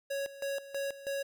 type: tone with tremolo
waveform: square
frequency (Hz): 554.4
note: C#5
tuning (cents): 0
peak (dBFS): -33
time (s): 0.1-1.23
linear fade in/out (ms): 10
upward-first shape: square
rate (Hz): 3.1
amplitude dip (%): 80
effects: none